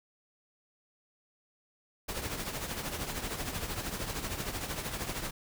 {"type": "noise with tremolo", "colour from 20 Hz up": "pink", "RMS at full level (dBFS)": -34, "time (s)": [2.08, 5.31], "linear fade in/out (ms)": 10, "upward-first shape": "triangle", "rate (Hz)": 13, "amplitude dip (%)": 65, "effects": []}